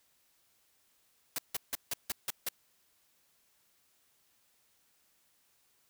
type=noise bursts; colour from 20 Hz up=white; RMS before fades=-34 dBFS; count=7; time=1.36-2.488 s; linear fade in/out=2 ms; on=24 ms; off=160 ms; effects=white hiss -71 dBFS RMS until 5.89 s